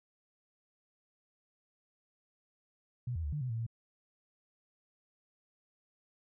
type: tone with pitch steps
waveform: sine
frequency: 122.8 / 82.1 / 72.9 / 148.7 / 126.8 / 113.8 / 114.9 Hz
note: B2 / E2 / D2 / D3 / B2 / A#2 / A#2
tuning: -9 / -6 / -12 / +22 / +46 / -41 / -25 cents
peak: -33 dBFS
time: 3.07-3.665 s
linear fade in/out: 5 ms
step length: 85 ms
effects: none